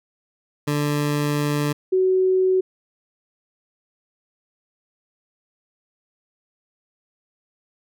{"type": "tone pair in turn", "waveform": ["20% pulse", "sine"], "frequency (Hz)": [146.83, 374], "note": ["D3", "F#4"], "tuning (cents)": [0, 19], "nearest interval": "octave + major third", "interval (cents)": 1619, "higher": "second", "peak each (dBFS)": -15, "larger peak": "neither", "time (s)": [[0.67, 1.73], [1.92, 2.61]], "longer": "first", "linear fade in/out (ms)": 10, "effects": []}